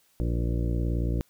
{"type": "harmonic tone with a mistuned harmonic", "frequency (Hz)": 58.5, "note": "A#1", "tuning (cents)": 7, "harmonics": [1, 2, 3, 4, 5, 6, 7, 8, 9, 10], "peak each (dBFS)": [-26, -30, -35, -41, -36, -38, -50, -42, -49, -47], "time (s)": [0.2, 1.21], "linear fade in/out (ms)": 0, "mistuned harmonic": 8, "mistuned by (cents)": 28, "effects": ["white hiss -65 dBFS RMS until 1.29 s"]}